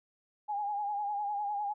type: tone with vibrato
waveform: sine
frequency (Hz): 822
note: G#5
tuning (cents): -18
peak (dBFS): -31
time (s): 0.48-1.74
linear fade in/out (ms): 20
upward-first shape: sine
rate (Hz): 9.9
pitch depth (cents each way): 52
effects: none